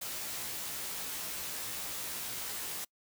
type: noise with comb filter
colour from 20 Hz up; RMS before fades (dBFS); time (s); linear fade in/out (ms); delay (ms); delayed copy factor
white; -39; 0.01-2.85; 10; 16; +0.95
effects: noise-tail reverb RT60 0.1 s tail -26 dB re dry